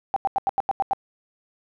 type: tone bursts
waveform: sine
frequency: 784 Hz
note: G5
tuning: in tune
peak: -18 dBFS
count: 8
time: 0.14-0.933 s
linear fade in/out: 0 ms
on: 23 ms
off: 87 ms
effects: none